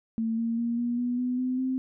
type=tone with pitch steps; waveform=sine; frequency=225.4 / 230 / 234.7 / 239.5 / 244.4 / 249.4 / 254.5 / 259.7 Hz; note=A3 / A#3 / A#3 / A#3 / B3 / B3 / C4 / C4; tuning=+42 / -23 / +12 / +47 / -18 / +17 / -48 / -13 cents; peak=-25 dBFS; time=0.18-1.78 s; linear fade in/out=0 ms; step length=200 ms; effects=none